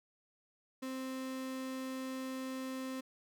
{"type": "tone", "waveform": "35% pulse", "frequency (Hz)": 261.6, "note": "C4", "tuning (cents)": 0, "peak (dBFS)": -37, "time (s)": [0.82, 3.01], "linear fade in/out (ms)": 10, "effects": []}